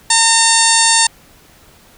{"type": "harmonic tone with a mistuned harmonic", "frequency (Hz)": 910, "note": "A#5", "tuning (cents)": -42, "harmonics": [1, 2, 3, 4, 5, 6, 7, 8, 9, 10], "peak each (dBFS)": [-16, -18, -22, -19, -17, -21, -21, -17, -19, -16], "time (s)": [0.1, 1.07], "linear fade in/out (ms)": 5, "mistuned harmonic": 5, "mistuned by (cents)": -21, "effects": ["pink hiss -46 dBFS RMS until 1.97 s"]}